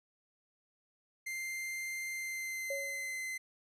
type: tone with pitch glide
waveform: 45% pulse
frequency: 2093 to 2057 Hz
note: C7 to C7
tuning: 0 to -30 cents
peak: -37 dBFS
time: 1.26-3.38 s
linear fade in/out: 10 ms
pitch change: -30 cents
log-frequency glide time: 2.1-2.99 s
type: tone with exponential decay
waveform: sine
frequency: 554.4 Hz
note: C#5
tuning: in tune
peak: -34 dBFS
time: 2.7-3.26 s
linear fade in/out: 5 ms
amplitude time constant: 120 ms
effects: resampled to 32000 Hz